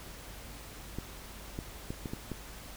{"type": "clicks", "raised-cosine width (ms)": 3, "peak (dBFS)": -23, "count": 6, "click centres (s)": [0.986, 1.589, 1.905, 2.058, 2.135, 2.317], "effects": ["added 50 Hz sine -50 dBFS peak until 2.76 s", "pink hiss -48 dBFS RMS until 2.76 s"]}